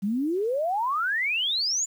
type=exponential sweep; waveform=sine; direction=up; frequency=188.5 to 7220 Hz; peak=-23 dBFS; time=0.02-1.86 s; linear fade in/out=20 ms; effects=9-bit